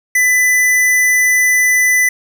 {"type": "tone", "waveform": "square", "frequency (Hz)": 1998, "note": "B6", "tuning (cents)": 20, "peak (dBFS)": -10, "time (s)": [0.15, 2.09], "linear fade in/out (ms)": 5, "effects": []}